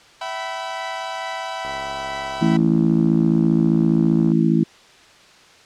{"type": "chord", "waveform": "sawtooth", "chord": "E minor", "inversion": "none", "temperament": "equal with one note detuned", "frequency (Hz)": [659.3, 764.3, 987.8], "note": ["E5", "G5", "B5"], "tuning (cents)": [0, -44, 0], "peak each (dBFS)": [-27, -26, -26], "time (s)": [0.21, 2.57], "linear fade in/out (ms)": 5}
{"type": "click train", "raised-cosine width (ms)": 1, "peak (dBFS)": -23, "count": 183, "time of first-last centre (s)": [1.65, 4.319], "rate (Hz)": 68.2}
{"type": "harmonic tone", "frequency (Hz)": 55, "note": "A1", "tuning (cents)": 0, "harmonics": [3, 4, 5, 6], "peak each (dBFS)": [-18, -18, -23, -20], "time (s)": [2.41, 4.64], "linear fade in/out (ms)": 10}
{"effects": ["white hiss -48 dBFS RMS until 5.65 s", "low-pass 5000 Hz 12 dB/octave"]}